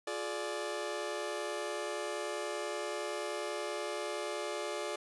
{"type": "chord", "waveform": "sawtooth", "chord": "D diminished", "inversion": "first", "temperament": "just", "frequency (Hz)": [352.4, 422.9, 587.3], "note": ["F4", "Ab4", "D5"], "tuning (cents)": [16, 31, 0], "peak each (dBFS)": [-38, -36, -35], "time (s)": [0.07, 4.96], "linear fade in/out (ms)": 5, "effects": ["resampled to 24000 Hz", "11-bit"]}